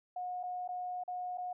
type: tone with dropouts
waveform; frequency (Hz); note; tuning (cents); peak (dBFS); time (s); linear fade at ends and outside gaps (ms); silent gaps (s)
sine; 724; F#5; -38; -36; 0.16-1.53; 5; 0.431-0.435 / 0.678-0.688 / 1.037-1.078 / 1.375-1.381
effects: none